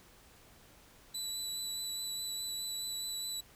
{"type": "tone with vibrato", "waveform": "25% pulse", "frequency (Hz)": 3960, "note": "B7", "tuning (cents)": 4, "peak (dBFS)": -32, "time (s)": [1.14, 3.41], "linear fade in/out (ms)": 10, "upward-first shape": "triangle", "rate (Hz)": 4.8, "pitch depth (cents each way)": 16, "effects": ["pink hiss -60 dBFS RMS until 3.55 s"]}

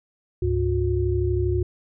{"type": "tone cluster", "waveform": "sine", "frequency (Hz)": [71.4, 103.9, 360.6], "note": ["D2", "G#2", "F#4"], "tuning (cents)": [-48, 1, -45], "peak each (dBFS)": -24, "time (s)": [0.42, 1.63], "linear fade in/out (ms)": 5, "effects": []}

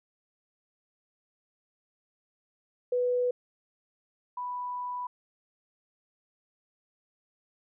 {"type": "tone pair in turn", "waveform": "sine", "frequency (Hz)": [493.9, 987.8], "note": ["B4", "B5"], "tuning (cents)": [0, 0], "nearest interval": "octave", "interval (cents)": 1200, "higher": "second", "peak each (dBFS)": [-24, -32], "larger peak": "first", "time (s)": [[2.92, 3.31], [4.37, 5.07]], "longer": "second", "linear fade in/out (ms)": 5, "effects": []}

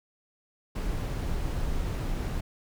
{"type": "noise", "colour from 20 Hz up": "brown", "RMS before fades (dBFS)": -30, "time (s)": [0.75, 2.41], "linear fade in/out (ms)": 10, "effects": []}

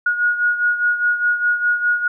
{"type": "beating tone pair", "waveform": "sine", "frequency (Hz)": [1445, 1449.9], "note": ["F#6", "F#6"], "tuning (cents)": [-41, -36], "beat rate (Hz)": 4.9, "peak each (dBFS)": [-16, -22], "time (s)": [0.06, 2.08], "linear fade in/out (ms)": 5, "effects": []}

